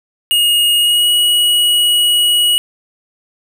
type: tone with pitch glide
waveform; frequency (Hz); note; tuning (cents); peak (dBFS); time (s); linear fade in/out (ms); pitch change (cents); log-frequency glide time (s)
square; 2866 to 2911; F7 to F#7; +44 to -29; -10; 0.31-2.58; 0; +27; 0.77-1.09
effects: 8-bit